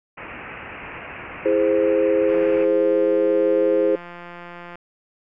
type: low-pass noise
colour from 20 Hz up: white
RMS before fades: -36 dBFS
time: 0.17-2.65 s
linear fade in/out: 10 ms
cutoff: 2700 Hz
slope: 96 dB/octave
type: chord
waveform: sine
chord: E augmented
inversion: none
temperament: equal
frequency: 329.6 / 415.3 / 523.3 Hz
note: E4 / G#4 / B#4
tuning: 0 / 0 / 0 cents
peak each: -22 / -20 / -18 dBFS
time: 1.45-3.96 s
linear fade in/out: 10 ms
type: click train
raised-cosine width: 0.5 ms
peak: -23 dBFS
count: 430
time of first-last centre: 2.29-4.756 s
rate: 174 Hz
effects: none